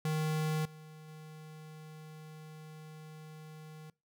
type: tone with level steps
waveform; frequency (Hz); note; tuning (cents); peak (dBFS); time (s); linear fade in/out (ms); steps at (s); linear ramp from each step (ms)
square; 155.56; D#3; 0; -31 / -50 / -48; 0.05-3.9; 2; 0.65 / 1.08; 5
effects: noise-tail reverb RT60 0.3 s tail -24 dB re dry